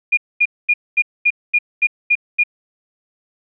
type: tone bursts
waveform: sine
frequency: 2429 Hz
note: D#7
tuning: 42 cents flat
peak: -10 dBFS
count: 9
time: 0.12-2.437 s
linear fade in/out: 10 ms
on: 53 ms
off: 230 ms
effects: none